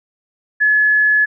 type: tone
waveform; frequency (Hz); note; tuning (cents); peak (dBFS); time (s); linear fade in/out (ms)
sine; 1707; G#6; +47; -10; 0.6-1.26; 20
effects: none